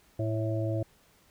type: harmonic tone with a mistuned harmonic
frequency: 110.4 Hz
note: A2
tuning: 6 cents sharp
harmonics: 1 / 3 / 5 / 6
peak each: -29 / -34 / -36 / -37 dBFS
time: 0.19-0.83 s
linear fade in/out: 5 ms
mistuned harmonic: 6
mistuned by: -17 cents
effects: pink hiss -63 dBFS RMS until 1.3 s